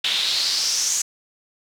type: noise with band-pass filter sweep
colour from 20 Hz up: pink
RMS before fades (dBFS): -22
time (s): 0.04-1.02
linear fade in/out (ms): 5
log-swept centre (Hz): 3300 to 6900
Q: 4.6
effects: none